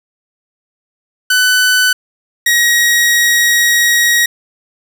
sawtooth tone pair in turn, 1500 / 1895.2 Hz, F#6 / A#6, +23 / +28 cents, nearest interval major third, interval 405 cents, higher second, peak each -5 dBFS, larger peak neither, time 1.3-1.93 / 2.46-4.26 s, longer second, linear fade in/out 5 ms, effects none

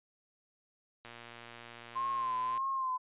click train, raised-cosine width 0.3 ms, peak -32 dBFS, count 181, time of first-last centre 1.05-2.575 s, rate 118 Hz
sine tone with vibrato, 1046.5 Hz, C6, in tune, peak -31 dBFS, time 1.95-2.98 s, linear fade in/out 20 ms, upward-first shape sine, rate 1.7 Hz, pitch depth 54 cents each way
effects resampled to 8000 Hz

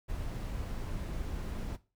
brown noise, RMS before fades -37 dBFS, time 0.08-1.77 s, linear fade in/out 20 ms, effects noise-tail reverb RT60 0.3 s tail -17 dB re dry

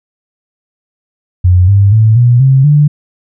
sine tone with pitch steps, 90.3 / 99.62 / 109.9 / 121.23 / 133.74 / 147.54 Hz, F#2 / G2 / A2 / B2 / C3 / D3, -42 / +28 / -2 / -32 / +38 / +8 cents, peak -3 dBFS, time 1.44-2.88 s, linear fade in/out 10 ms, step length 240 ms, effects none

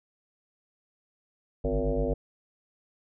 sine tone with frequency modulation, 259.1 Hz, C4, 17 cents flat, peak -24 dBFS, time 1.64-2.14 s, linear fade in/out 10 ms, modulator 102 Hz, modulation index 3.3, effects none

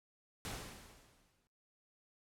pink noise with exponential decay, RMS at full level -41 dBFS, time 0.45-1.47 s, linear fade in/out 0 ms, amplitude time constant 220 ms, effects noise-tail reverb RT60 0.4 s tail -22 dB re dry + low-pass 12000 Hz 12 dB/octave

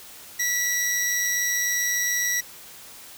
40% pulse tone pair together, 1954 / 5755 Hz, B6 / F#8, -19 / -49 cents, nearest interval octave + perfect fifth, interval 1870 cents, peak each -24 dBFS, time 0.39-2.41 s, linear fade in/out 10 ms, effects white hiss -44 dBFS RMS until 3.17 s

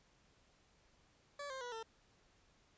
20% pulse tone with pitch steps, 573 / 528.5 / 487.4 / 449.6 Hz, D5 / C5 / B4 / A4, -43 / +17 / -23 / +37 cents, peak -39 dBFS, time 1.39-1.83 s, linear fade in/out 5 ms, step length 110 ms, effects pink hiss -71 dBFS RMS until 2.77 s + resampled to 16000 Hz

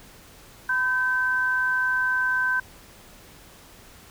sine tone pair together, 1008 / 1544.8 Hz, B5 / G6, +35 / -26 cents, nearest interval perfect fifth, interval 739 cents, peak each -29 / -21 dBFS, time 0.69-2.6 s, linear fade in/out 5 ms, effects pink hiss -49 dBFS RMS until 4.1 s

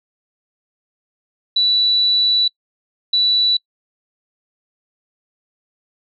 sine tone bursts at uneven times, 3951 Hz, B7, in tune, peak -12 dBFS, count 2, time 1.56-2.48 / 3.13-3.57 s, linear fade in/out 5 ms, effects noise-tail reverb RT60 0.1 s tail -26 dB re dry

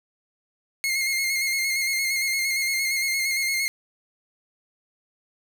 sawtooth tone with vibrato, 2140 Hz, C7, 38 cents sharp, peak -19 dBFS, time 0.84-3.68 s, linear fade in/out 0 ms, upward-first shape square, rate 8.7 Hz, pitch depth 29 cents each way, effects none

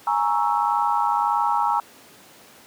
sine chord, A# half-diminished seventh, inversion third, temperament equal, 830.6 / 932.3 / 1108.7 / 1318.5 Hz, G#5 / A#5 / C#6 / E6, 0 / 0 / 0 / 0 cents, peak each -23 / -22 / -27 / -26 dBFS, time 0.07-1.8 s, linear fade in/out 2 ms, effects pink hiss -48 dBFS RMS until 2.66 s + high-pass 200 Hz 12 dB/octave

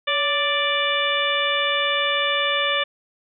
harmonic tone with a mistuned harmonic, 587.3 Hz, D5, in tune, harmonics 1 / 2 / 3 / 4 / 5 / 6, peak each -26 / -26 / -26 / -26 / -26 / -26 dBFS, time 0.07-2.84 s, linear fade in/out 10 ms, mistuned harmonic 1, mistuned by -63 cents, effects none

